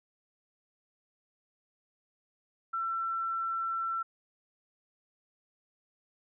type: tone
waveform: sine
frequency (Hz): 1345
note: E6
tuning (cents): +34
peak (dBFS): -30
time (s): 2.73-4.03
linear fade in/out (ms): 10
effects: none